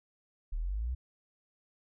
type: linear sweep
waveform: sine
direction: up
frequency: 34.65 to 65.41 Hz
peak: -31 dBFS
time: 0.52-0.95 s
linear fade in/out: 10 ms
effects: none